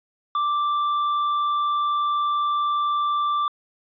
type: tone with tanh clipping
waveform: triangle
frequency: 1174.7 Hz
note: D6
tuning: in tune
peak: -21 dBFS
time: 0.35-3.48 s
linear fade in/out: 2 ms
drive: 10 dB
effects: resampled to 11025 Hz